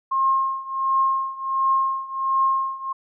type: tone with tremolo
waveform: sine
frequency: 1070 Hz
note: C6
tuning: 38 cents sharp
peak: -15 dBFS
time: 0.11-2.93 s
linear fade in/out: 10 ms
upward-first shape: triangle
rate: 1.4 Hz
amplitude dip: 90%
effects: none